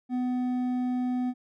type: tone with hard clipping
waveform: triangle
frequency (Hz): 250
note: B3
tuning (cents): +21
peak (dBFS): -27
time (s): 0.09-1.34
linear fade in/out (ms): 50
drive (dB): 9
effects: none